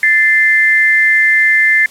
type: tone pair together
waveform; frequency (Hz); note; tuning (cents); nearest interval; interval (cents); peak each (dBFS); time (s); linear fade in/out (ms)
sine; 1760 / 2083; A6 / C7; 0 / -8; minor third; 292; -10; 0.03-1.86; 2
effects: white hiss -39 dBFS RMS until 1.9 s + low-pass 12000 Hz 12 dB/octave